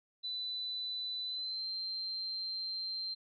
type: tone with pitch glide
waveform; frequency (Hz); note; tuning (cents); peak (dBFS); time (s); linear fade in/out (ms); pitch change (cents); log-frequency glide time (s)
sine; 3993 to 4143; B7 to C8; +18 to -18; -36; 0.23-3.15; 20; +64; 1.24-1.66
effects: none